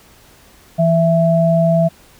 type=tone pair together; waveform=sine; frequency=165.6 / 662.4 Hz; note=E3 / E5; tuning=+8 / +8 cents; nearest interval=2 octaves; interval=2400 cents; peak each=-13 dBFS; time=0.78-1.89 s; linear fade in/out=20 ms; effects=pink hiss -47 dBFS RMS until 2.19 s